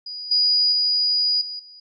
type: tone with level steps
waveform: sine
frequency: 4906 Hz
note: D#8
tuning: 25 cents flat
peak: -30 / -15 / -17 / -29 / -42 dBFS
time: 0.06-1.8 s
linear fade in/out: 5 ms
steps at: 0.31 / 0.72 / 1.41 / 1.59 s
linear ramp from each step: 5 ms
effects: none